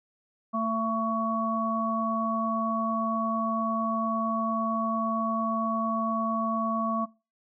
harmonic tone, 223.9 Hz, A3, 30 cents sharp, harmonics 1 / 3 / 5, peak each -29 / -33 / -28 dBFS, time 0.53-7.06 s, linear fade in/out 20 ms, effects noise-tail reverb RT60 0.3 s tail -21 dB re dry

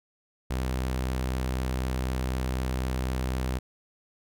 sawtooth tone, 64 Hz, C2, 38 cents flat, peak -23 dBFS, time 0.5-3.59 s, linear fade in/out 10 ms, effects none

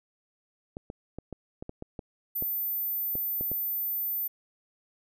clicks, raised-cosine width 2 ms, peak -24 dBFS, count 12, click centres 0.769 / 0.901 / 1.186 / 1.327 / 1.625 / 1.694 / 1.824 / 1.992 / 2.424 / 3.154 / 3.41 / 3.516 s
sine tone, 14080 Hz, A9, in tune, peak -28 dBFS, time 2.35-4.28 s, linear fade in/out 10 ms
effects none

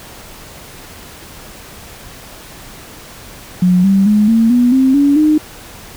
sine tone with pitch steps, 180.9 / 195.01 / 210.2 / 226.6 / 244.3 / 263.3 / 283.9 / 306 Hz, F#3 / G3 / G#3 / A#3 / B3 / C4 / C#4 / D#4, -39 / -9 / +21 / -49 / -19 / +11 / +41 / -29 cents, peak -7 dBFS, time 3.62-5.38 s, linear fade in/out 5 ms, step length 220 ms, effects pink hiss -35 dBFS RMS until 5.96 s

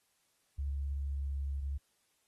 sine tone with pitch glide, 69.9 to 69.38 Hz, C#2 to C#2, +15 to +2 cents, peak -33 dBFS, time 0.58-1.78 s, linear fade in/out 10 ms, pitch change -13 cents, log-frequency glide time 0.98-1.28 s, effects white hiss -75 dBFS RMS until 2.27 s + AAC 32 kbps

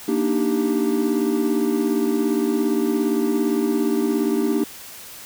triangle chord, Eb major seventh, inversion second, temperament equal, 233.1 / 293.7 / 311.1 / 392 Hz, Bb3 / D4 / Eb4 / G4, 0 / 0 / 0 / 0 cents, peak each -21 / -21 / -22 / -21 dBFS, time 0.08-4.64 s, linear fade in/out 5 ms, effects tanh soft clip ceiling -7 dBFS + white hiss -39 dBFS RMS until 5.25 s

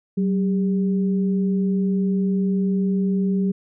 sine tone pair together, 189.86 / 402.3 Hz, F#3 / G4, +45 / +45 cents, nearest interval octave + minor second, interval 1300 cents, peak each -18 / -28 dBFS, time 0.17-3.52 s, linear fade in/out 10 ms, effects none

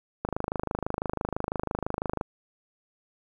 click train, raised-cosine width 1 ms, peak -14 dBFS, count 52, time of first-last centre 0.25-2.212 s, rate 26 Hz, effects 9-bit

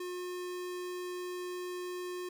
square tone, 359.7 Hz, F#4, 49 cents flat, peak -38 dBFS, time 0-2.29 s, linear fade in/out 5 ms, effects none

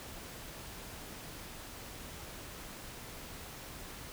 silence, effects pink hiss -47 dBFS RMS until 4.12 s

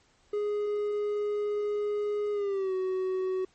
triangle tone with pitch glide, 415.3 to 374.3 Hz, G#4 to F#4, 0 to +20 cents, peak -25 dBFS, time 0.33-3.45 s, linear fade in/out 5 ms, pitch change -180 cents, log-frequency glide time 2.32-2.74 s, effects pink hiss -65 dBFS RMS until 3.54 s + MP3 32 kbps

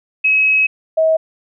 sine tone pair in turn, 2559 / 639.8 Hz, D#7 / D#5, +48 / +48 cents, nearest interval 2 octaves, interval 2400 cents, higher first, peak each -10 dBFS, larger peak neither, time 0.24-0.67 / 0.97-1.17 s, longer first, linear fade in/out 10 ms, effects none

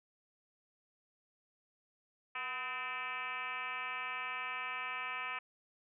sine tone with frequency modulation, 1800 Hz, A6, 39 cents sharp, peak -37 dBFS, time 2.35-5.39 s, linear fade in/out 5 ms, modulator 263 Hz, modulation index 3.4, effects none

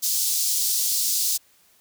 pink high-pass noise, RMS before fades -23 dBFS, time 0.02-1.38 s, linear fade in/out 20 ms, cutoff 4700 Hz, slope 24 dB/octave, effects white hiss -59 dBFS RMS until 1.8 s

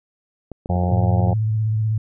clicks, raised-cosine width 2 ms, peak -19 dBFS, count 10, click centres 0.517 / 0.659 / 0.759 / 0.836 / 0.888 / 0.92 / 0.975 / 1.035 / 1.201 / 1.274 s
harmonic tone, 89.2 Hz, F2, 37 cents sharp, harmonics 1 / 2 / 4 / 5 / 6 / 7 / 8 / 9 / 10, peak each -19 / -22 / -33 / -36 / -30 / -34 / -29 / -31 / -40 dBFS, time 0.69-1.34 s, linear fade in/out 10 ms
sine tone with vibrato, 109.1 Hz, A2, 14 cents flat, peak -17 dBFS, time 0.91-1.98 s, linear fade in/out 5 ms, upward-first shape triangle, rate 16 Hz, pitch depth 42 cents each way
effects none

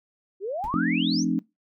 sine exponential sweep, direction up, 364.2 to 6645 Hz, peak -27 dBFS, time 0.4-1.25 s, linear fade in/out 50 ms
brown noise with exponential decay, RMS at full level -32 dBFS, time 0.64-0.76 s, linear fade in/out 0 ms, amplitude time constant 25 ms
sine chord, F dominant seventh, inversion none, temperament equal with one note detuned, 174.61 / 220 / 261.6 / 303.8 Hz, F3 / A3 / C4 / Eb4, 0 / 0 / 0 / -41 cents, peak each -28 / -28 / -26 / -27 dBFS, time 0.74-1.39 s, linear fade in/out 0 ms
effects noise-tail reverb RT60 0.2 s tail -22 dB re dry

